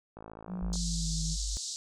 click train, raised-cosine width 1 ms, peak -31 dBFS, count 33, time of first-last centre 0.17-0.756 s, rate 54.6 Hz
sine tone with pitch glide, 183 to 162.1 Hz, F#3 to E3, -19 to -29 cents, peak -34 dBFS, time 0.47-1.37 s, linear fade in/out 50 ms, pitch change -210 cents, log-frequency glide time 0.57-1.12 s
sine tone, 49.81 Hz, G1, 28 cents sharp, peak -32 dBFS, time 0.62-1.57 s, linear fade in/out 0 ms
white band-pass noise, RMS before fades -38 dBFS, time 0.73-1.76 s, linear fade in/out 0 ms, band 3900 to 7800 Hz, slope 48 dB/octave
effects none

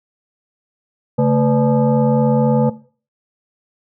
sine tone with frequency modulation, 138.59 Hz, C#3, in tune, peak -11 dBFS, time 1.18-2.7 s, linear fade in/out 10 ms, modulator 361 Hz, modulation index 1.4, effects noise-tail reverb RT60 0.4 s tail -17 dB re dry

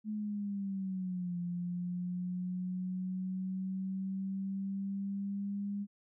sine linear two-way sweep, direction down then up, 215.2 to 174.61 to 202.7 Hz, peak -34 dBFS, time 0.04-5.87 s, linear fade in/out 50 ms, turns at 1.38 s, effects none

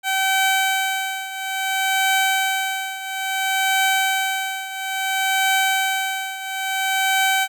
15% pulse tone with tremolo, 768 Hz, G5, 36 cents flat, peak -9 dBFS, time 0.03-7.48 s, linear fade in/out 50 ms, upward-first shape triangle, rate 0.59 Hz, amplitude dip 80%, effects none

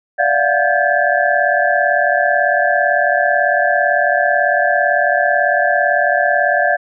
sine tone cluster, 588 / 685 / 723 / 1587 / 1721 Hz, D5 / F5 / F#5 / G6 / A6, +2 / -34 / -40 / +21 / -39 cents, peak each -18 dBFS, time 0.18-6.77 s, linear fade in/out 20 ms, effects none

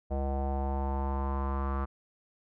square tone with low-pass filter sweep, 68.2 Hz, C#2, 28 cents flat, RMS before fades -31 dBFS, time 0.1-1.86 s, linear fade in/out 20 ms, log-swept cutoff 670 to 1200 Hz, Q 4.7, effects none

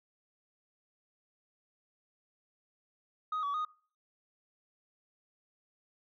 sine tone with pitch steps, 1252 / 1138 / 1240 Hz, D#6 / C#6 / D#6, +10 / +45 / -6 cents, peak -29 dBFS, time 3.32-3.65 s, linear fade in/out 5 ms, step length 110 ms, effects noise-tail reverb RT60 0.4 s tail -21 dB re dry + tanh soft clip ceiling -30 dBFS

